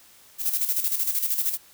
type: noise with tremolo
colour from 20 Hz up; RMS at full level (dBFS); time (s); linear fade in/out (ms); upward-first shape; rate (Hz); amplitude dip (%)
violet; -23; 0.38-1.58; 50; square; 13; 60
effects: white hiss -53 dBFS RMS until 1.73 s